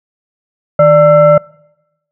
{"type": "tone with frequency modulation", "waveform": "sine", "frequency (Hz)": 590, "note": "D5", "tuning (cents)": 8, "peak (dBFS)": -3, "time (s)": [0.79, 1.38], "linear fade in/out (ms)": 5, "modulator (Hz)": 747, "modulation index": 0.67, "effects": ["noise-tail reverb RT60 0.9 s tail -25 dB re dry"]}